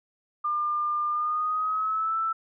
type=tone with pitch glide; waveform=sine; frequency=1200 to 1323.8 Hz; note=D6 to E6; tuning=+37 to +7 cents; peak=-24 dBFS; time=0.44-2.33 s; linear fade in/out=10 ms; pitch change=+170 cents; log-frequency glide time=1.1-2.17 s; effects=none